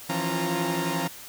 sawtooth tone cluster, 162.9 / 174.3 / 272.6 / 349.6 / 927 Hz, E3 / F3 / C#4 / F4 / A#5, -20 / -3 / -29 / +2 / -10 cents, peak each -28 dBFS, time 0.09-1.08 s, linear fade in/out 10 ms, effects white hiss -43 dBFS RMS until 1.28 s

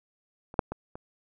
clicks, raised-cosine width 1 ms, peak -29 / -6 / -19 / -26 dBFS, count 4, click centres 0.541 / 0.592 / 0.72 / 0.955 s, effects none

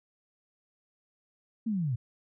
sine linear sweep, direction down, 233.1 to 110 Hz, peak -27 dBFS, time 1.66-1.96 s, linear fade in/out 10 ms, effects none

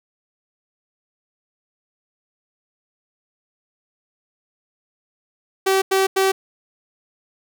sawtooth tone bursts, 384.5 Hz, G4, 33 cents flat, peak -11 dBFS, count 3, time 5.66-6.32 s, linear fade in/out 10 ms, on 160 ms, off 90 ms, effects none

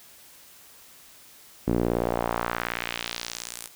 sawtooth tone with band-pass filter sweep, 58.6 Hz, A#1, 10 cents sharp, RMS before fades -29 dBFS, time 1.67-3.68 s, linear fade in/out 10 ms, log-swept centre 280 to 11000 Hz, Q 1.4, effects white hiss -51 dBFS RMS until 3.75 s

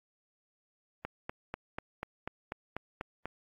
click train, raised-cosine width 0.5 ms, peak -21 dBFS, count 10, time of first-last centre 1.05-3.256 s, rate 4.08 Hz, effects AAC 48 kbps

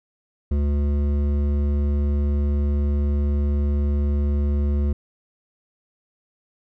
triangle tone with hard clipping, 72 Hz, D2, 34 cents flat, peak -20 dBFS, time 0.51-4.93 s, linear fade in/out 5 ms, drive 15 dB, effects none

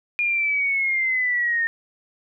sine linear sweep, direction down, 2429 to 1825 Hz, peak -19 dBFS, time 0.19-1.67 s, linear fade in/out 0 ms, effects none

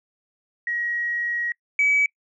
sine tone pair in turn, 1899 / 2283 Hz, A#6 / D7, +32 / -50 cents, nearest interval minor third, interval 318 cents, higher second, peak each -23 / -15 dBFS, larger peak second, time 0.67-1.52 / 1.79-2.06 s, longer first, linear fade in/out 2 ms, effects noise-tail reverb RT60 0.1 s tail -26 dB re dry + tanh soft clip ceiling -12 dBFS

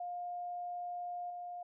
sine tone with level steps, 708 Hz, F5, 23 cents sharp, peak -38 / -41 dBFS, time 0-1.63 s, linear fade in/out 5 ms, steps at 1.3 s, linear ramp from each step 2 ms, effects none

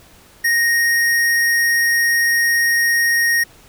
square tone, 1864.7 Hz, A#6, in tune, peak -14 dBFS, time 0.44-3.44 s, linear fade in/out 10 ms, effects pink hiss -47 dBFS RMS until 3.68 s

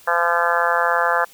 harmonic tone, 171.3 Hz, F3, 33 cents flat, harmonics 3 / 4 / 5 / 6 / 7 / 8 / 9 / 10, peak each -24 / -24 / -24 / -24 / -24 / -24 / -24 / -24 dBFS, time 0.07-1.25 s, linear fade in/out 10 ms, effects white hiss -48 dBFS RMS until 1.33 s

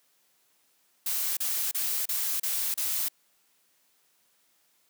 blue noise bursts, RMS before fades -29 dBFS, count 6, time 1.06-3.085 s, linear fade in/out 5 ms, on 310 ms, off 33 ms, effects white hiss -68 dBFS RMS until 4.89 s + high-pass 150 Hz 12 dB/octave

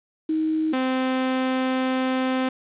sine / sawtooth tone pair in turn, 314.9 / 259.2 Hz, D#4 / C4, +21 / -16 cents, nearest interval minor third, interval 337 cents, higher first, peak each -20 / -17 dBFS, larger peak second, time 0.29-0.73 / 0.73-2.49 s, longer second, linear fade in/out 5 ms, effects resampled to 8000 Hz + 8-bit

